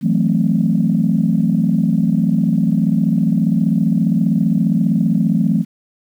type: chord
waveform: sine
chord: F# half-diminished seventh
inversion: third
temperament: equal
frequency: 164.81 / 185 / 220 / 261.6 Hz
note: E3 / F#3 / A3 / C4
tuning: 0 / 0 / 0 / 0 cents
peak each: -17 / -17 / -16 / -21 dBFS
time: 0.01-5.65 s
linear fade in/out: 50 ms
effects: tanh soft clip ceiling -3 dBFS + 8-bit